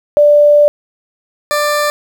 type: tone pair in turn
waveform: sine / 20% pulse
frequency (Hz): 588 / 591.3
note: D5 / D5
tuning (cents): +2 / +12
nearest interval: unison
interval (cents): 10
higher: second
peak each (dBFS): -4 / -7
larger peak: first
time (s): 0.17-0.68 / 1.51-1.9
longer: first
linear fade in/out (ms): 0
effects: 7-bit